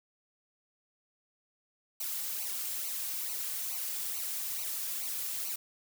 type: noise with flanger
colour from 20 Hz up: blue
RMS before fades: -36 dBFS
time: 2-5.56 s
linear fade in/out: 5 ms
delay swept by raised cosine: 0.57 to 3.07 ms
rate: 2.3 Hz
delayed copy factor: -0.8
effects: none